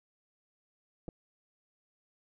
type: clicks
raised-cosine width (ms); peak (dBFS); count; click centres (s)
2; -29; 2; 1.082 / 1.088
effects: none